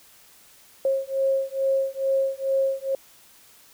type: beating tone pair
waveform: sine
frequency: 538 / 540.3 Hz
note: C5 / C#5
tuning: +48 / -44 cents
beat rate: 2.3 Hz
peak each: -24 dBFS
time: 0.85-2.95 s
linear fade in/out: 2 ms
effects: white hiss -53 dBFS RMS until 3.73 s